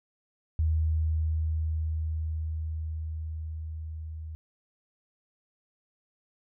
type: tone with level ramp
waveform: sine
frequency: 79.1 Hz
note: D#2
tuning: 29 cents sharp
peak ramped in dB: -22 to -36 dBFS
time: 0.59-4.35 s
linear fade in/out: 0 ms
effects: none